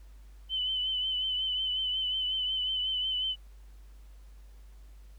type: tone with vibrato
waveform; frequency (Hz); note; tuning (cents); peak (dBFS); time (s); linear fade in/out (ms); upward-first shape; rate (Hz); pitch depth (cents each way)
sine; 3036; F#7; +44; -28; 0.49-3.36; 50; triangle; 5.5; 46
effects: added 50 Hz sine -48 dBFS peak until 5.18 s + pink hiss -66 dBFS RMS until 5.18 s